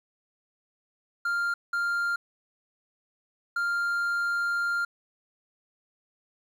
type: tone bursts at uneven times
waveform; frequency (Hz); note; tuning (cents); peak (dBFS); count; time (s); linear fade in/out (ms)
triangle; 1396.9; F6; 0; -23; 3; 1.25-1.54 / 1.73-2.16 / 3.56-4.85; 5
effects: 10-bit